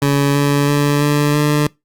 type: tone with pitch steps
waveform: 20% pulse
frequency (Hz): 141.3 / 143.02 / 144.77 / 146.54 / 148.32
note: C#3 / D3 / D3 / D3 / D3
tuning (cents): +34 / -46 / -24 / -3 / +17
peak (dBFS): -7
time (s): 0.02-1.67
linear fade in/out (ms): 2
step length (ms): 330
effects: noise-tail reverb RT60 0.2 s tail -24 dB re dry + Opus 48 kbps